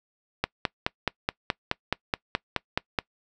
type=click train; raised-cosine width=0.3 ms; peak=-7 dBFS; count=13; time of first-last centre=0.44-2.988 s; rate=4.71 Hz; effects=noise-tail reverb RT60 0.1 s tail -24 dB re dry